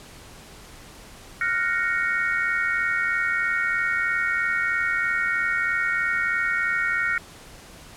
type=chord; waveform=sine; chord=Gb major seventh; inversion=third; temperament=equal; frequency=1396.9 / 1480 / 1864.7 / 2217 Hz; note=F6 / Gb6 / Bb6 / Db7; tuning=0 / 0 / 0 / 0 cents; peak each=-26 / -29 / -25 / -28 dBFS; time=1.41-7.18 s; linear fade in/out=2 ms; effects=pink hiss -45 dBFS RMS until 7.96 s + low-pass 11000 Hz 12 dB/octave